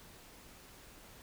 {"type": "silence", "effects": ["pink hiss -56 dBFS RMS until 1.22 s"]}